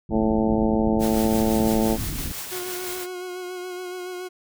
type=low-pass noise; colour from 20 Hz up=pink; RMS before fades=-30 dBFS; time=0.09-2.32 s; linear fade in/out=5 ms; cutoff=300 Hz; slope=24 dB/octave
type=harmonic tone; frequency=110 Hz; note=A2; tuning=in tune; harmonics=2 / 3 / 4 / 5 / 6 / 7 / 8; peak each=-21 / -25 / -27 / -29 / -31 / -32 / -33 dBFS; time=0.1-1.98 s; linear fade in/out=50 ms
type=noise with tremolo; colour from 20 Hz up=white; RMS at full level=-32 dBFS; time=0.99-3.07 s; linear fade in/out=50 ms; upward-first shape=sine; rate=5.9 Hz; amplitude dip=35%
type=tone with vibrato; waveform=40% pulse; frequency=362.9 Hz; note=F#4; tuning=34 cents flat; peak=-30 dBFS; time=2.51-4.29 s; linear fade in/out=20 ms; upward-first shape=sine; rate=7.1 Hz; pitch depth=27 cents each way
effects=none